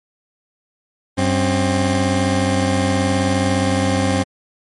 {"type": "tone pair together", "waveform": "20% pulse", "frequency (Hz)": [94.7, 264.9], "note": ["F#2", "C4"], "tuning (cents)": [41, 22], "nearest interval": "octave + tritone", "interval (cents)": 1781, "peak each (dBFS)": -13, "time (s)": [1.17, 4.24], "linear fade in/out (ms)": 20, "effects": ["MP3 48 kbps"]}